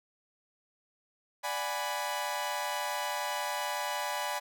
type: chord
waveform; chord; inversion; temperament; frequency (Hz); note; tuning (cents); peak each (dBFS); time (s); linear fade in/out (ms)
sawtooth; G# half-diminished seventh; second; equal; 587.3 / 740 / 830.6 / 987.8; D5 / F#5 / G#5 / B5; 0 / 0 / 0 / 0; -35 / -37 / -33 / -32; 1.43-4.4; 20
effects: none